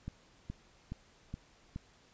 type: click train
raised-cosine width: 5 ms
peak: -27 dBFS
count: 5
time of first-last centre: 0.08-1.761 s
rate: 2.38 Hz
effects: pink hiss -64 dBFS RMS until 2.13 s + resampled to 16000 Hz